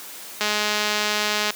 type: click train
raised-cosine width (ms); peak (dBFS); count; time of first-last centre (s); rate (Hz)
0.2; -5; 231; 0.41-1.505; 210
effects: white hiss -38 dBFS RMS until 1.55 s + high-pass 200 Hz 12 dB/octave